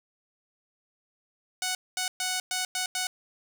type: tone bursts at uneven times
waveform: 5% pulse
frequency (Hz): 740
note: F#5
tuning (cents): 0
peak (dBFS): -16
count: 6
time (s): 1.62-1.75 / 1.97-2.08 / 2.2-2.4 / 2.51-2.65 / 2.75-2.86 / 2.95-3.07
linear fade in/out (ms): 2
effects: none